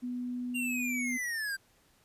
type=tone; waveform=sine; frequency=246.9 Hz; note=B3; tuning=in tune; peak=-33 dBFS; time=0.02-1.18 s; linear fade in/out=20 ms
type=linear sweep; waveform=square; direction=down; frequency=2800 to 1556 Hz; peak=-33 dBFS; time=0.54-1.57 s; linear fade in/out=20 ms
effects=pink hiss -66 dBFS RMS until 2.04 s + resampled to 32000 Hz